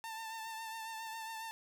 sawtooth tone with vibrato, 894 Hz, A5, 27 cents sharp, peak -38 dBFS, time 0.04-1.51 s, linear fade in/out 0 ms, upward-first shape triangle, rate 7.3 Hz, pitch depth 35 cents each way, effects none

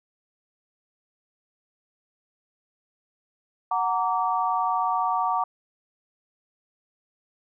sine chord, Gb augmented, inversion none, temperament just, 740 / 925 / 1156.2 Hz, Gb5 / Bb5 / D6, 0 / -14 / -27 cents, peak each -26 dBFS, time 3.71-5.44 s, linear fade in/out 5 ms, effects none

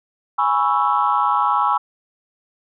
sine chord, C# minor seventh, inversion second, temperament equal, 830.6 / 987.8 / 1108.7 / 1318.5 Hz, G#5 / B5 / C#6 / E6, 0 / 0 / 0 / 0 cents, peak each -20 dBFS, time 0.38-1.78 s, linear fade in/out 10 ms, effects tanh soft clip ceiling -6 dBFS

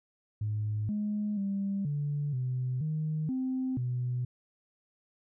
sine tone with pitch steps, 106.2 / 209 / 197.7 / 145.4 / 127.2 / 155.1 / 259.3 / 124.1 Hz, G#2 / G#3 / G3 / D3 / C3 / D#3 / C4 / B2, +39 / +11 / +15 / -17 / -48 / -5 / -15 / +9 cents, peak -28 dBFS, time 0.41-4.25 s, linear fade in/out 5 ms, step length 480 ms, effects tanh soft clip ceiling -24 dBFS

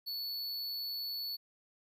square tone, 4435 Hz, C#8, in tune, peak -37 dBFS, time 0.06-1.37 s, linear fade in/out 20 ms, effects 13-bit

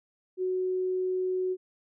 sine tone, 370 Hz, F#4, in tune, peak -26 dBFS, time 0.37-1.57 s, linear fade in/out 50 ms, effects none

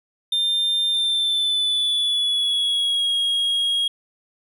triangle tone with pitch glide, 3600 to 3282 Hz, A7 to G#7, +39 to -21 cents, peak -17 dBFS, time 0.32-3.88 s, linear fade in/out 5 ms, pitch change -160 cents, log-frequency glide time 0.91-3.15 s, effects none

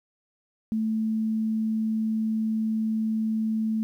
sine tone, 220 Hz, A3, in tune, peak -23 dBFS, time 0.72-3.83 s, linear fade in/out 0 ms, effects 10-bit

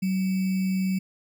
sine tone with sample-and-hold, 188.7 Hz, F#3, 34 cents sharp, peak -22 dBFS, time 0.02-0.99 s, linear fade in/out 10 ms, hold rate 2450 Hz, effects none

